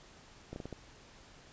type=slowing click train; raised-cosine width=2 ms; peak=-28 dBFS; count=5; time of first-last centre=0.53-0.727 s; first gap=31 ms; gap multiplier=1.32; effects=pink hiss -57 dBFS RMS until 1.52 s + resampled to 16000 Hz